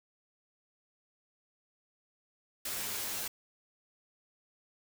white noise with comb filter, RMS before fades -37 dBFS, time 2.65-3.28 s, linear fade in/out 5 ms, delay 9.7 ms, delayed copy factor +1, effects none

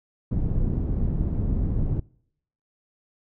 pink low-pass noise, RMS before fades -24 dBFS, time 0.31-2 s, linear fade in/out 5 ms, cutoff 200 Hz, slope 12 dB/octave, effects noise-tail reverb RT60 0.7 s tail -25 dB re dry

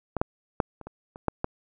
clicks, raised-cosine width 1 ms, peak -14 / -8 / -7 / -27 / -25 / -27 / -9 / -12 dBFS, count 8, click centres 0.167 / 0.215 / 0.602 / 0.813 / 0.87 / 1.159 / 1.283 / 1.444 s, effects none

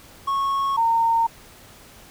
triangle / sine tone pair in turn, 1100 / 916.5 Hz, C#6 / A#5, -14 / -30 cents, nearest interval minor third, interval 316 cents, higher first, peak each -18 / -16 dBFS, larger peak second, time 0.27-0.77 / 0.77-1.27 s, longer neither, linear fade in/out 10 ms, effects pink hiss -47 dBFS RMS until 2.1 s

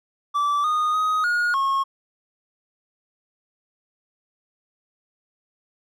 triangle tone with pitch steps, 1161 / 1232 / 1255 / 1438 / 1088 Hz, D6 / D#6 / D#6 / F#6 / C#6, -20 / -17 / +15 / -50 / -33 cents, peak -17 dBFS, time 0.34-1.84 s, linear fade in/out 20 ms, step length 300 ms, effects none

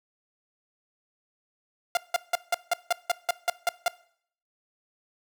sawtooth tone bursts, 699 Hz, F5, 1 cent sharp, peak -17 dBFS, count 11, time 1.95-3.881 s, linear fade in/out 2 ms, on 21 ms, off 170 ms, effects noise-tail reverb RT60 0.6 s tail -21 dB re dry

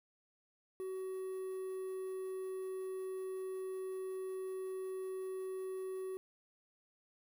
triangle tone with quantisation, 376.9 Hz, F#4, 32 cents sharp, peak -37 dBFS, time 0.8-6.17 s, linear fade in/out 0 ms, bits 10, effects none

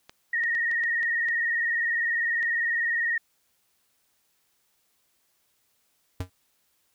clicks, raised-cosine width 0.2 ms, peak -26 dBFS, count 8, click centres 0.095 / 0.437 / 0.551 / 0.714 / 0.837 / 1.03 / 1.286 / 2.428 s
sine tone with vibrato, 1864.7 Hz, A#6, in tune, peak -23 dBFS, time 0.33-3.18 s, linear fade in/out 5 ms, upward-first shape sine, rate 20 Hz, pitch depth 52 cents each way
square tone with exponential decay, 91.1 Hz, F#2, 26 cents flat, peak -25 dBFS, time 6.2-6.3 s, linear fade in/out 5 ms, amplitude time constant 20 ms
effects white hiss -70 dBFS RMS until 6.94 s

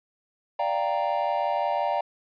triangle chord, G minor seventh, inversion second, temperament equal, 587.3 / 698.5 / 784 / 932.3 Hz, D5 / F5 / G5 / Bb5, 0 / 0 / 0 / 0 cents, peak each -27 dBFS, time 0.59-2.01 s, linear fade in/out 5 ms, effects resampled to 11025 Hz

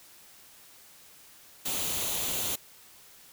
white noise with comb filter, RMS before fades -31 dBFS, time 1.65-2.56 s, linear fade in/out 10 ms, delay 0.29 ms, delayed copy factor +0.5, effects white hiss -54 dBFS RMS until 3.32 s

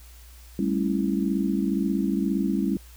sine chord, A dominant seventh, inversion third, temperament just, 198 / 220 / 275 / 330 Hz, G3 / A3 / C#4 / E4, +18 / 0 / -14 / +2 cents, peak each -25 / -30 / -27 / -29 dBFS, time 0.59-2.77 s, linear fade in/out 2 ms, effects added 60 Hz sine -45 dBFS peak until 2.96 s + white hiss -53 dBFS RMS until 2.96 s

